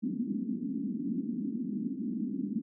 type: band-pass noise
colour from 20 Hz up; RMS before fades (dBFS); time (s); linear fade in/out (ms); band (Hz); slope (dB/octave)
white; -34; 0.02-2.62; 20; 200 to 270; 48
effects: none